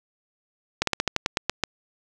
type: slowing click train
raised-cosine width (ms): 0.2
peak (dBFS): -4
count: 10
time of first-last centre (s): 0.82-1.637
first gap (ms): 53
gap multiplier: 1.13
effects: none